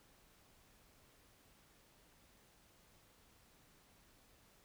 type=silence; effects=pink hiss -68 dBFS RMS until 4.64 s